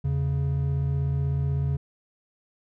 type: tone pair together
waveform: triangle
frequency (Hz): 82.41 / 138.59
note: E2 / C#3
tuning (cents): 0 / 0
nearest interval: major sixth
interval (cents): 900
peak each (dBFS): -26 / -22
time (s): 0.04-1.77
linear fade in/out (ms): 10
effects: none